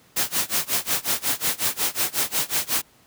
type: noise with tremolo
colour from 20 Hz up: white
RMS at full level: -21 dBFS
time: 0.16-2.82 s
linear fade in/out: 10 ms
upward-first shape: sine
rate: 5.5 Hz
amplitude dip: 95%
effects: pink hiss -56 dBFS RMS until 3.06 s + high-pass 80 Hz 12 dB/octave